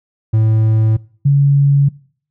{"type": "tone pair in turn", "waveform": ["triangle", "sine"], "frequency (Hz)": [110, 140.8], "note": ["A2", "C#3"], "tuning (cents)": [0, 27], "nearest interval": "major third", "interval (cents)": 427, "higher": "second", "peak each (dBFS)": -7, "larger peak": "neither", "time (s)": [[0.33, 0.97], [1.25, 1.89]], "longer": "neither", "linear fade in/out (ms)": 10, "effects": ["noise-tail reverb RT60 0.5 s tail -22 dB re dry"]}